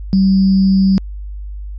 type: tone with sample-and-hold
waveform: sine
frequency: 192.5 Hz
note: G3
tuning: 31 cents flat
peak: -8 dBFS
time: 0.13-0.98 s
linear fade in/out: 0 ms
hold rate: 4900 Hz
effects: added 50 Hz sine -24 dBFS peak until 1.78 s + resampled to 16000 Hz